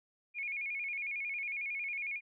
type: tone with vibrato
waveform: sine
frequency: 2306 Hz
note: D7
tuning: 32 cents flat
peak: -35 dBFS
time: 0.34-2.21 s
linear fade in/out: 50 ms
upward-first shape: square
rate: 11 Hz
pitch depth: 83 cents each way
effects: none